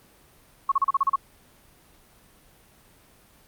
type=tone bursts; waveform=sine; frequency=1100 Hz; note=C#6; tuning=14 cents flat; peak=-17 dBFS; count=8; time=0.69-1.159 s; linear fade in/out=5 ms; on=28 ms; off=35 ms; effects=pink hiss -56 dBFS RMS until 3.47 s + Opus 32 kbps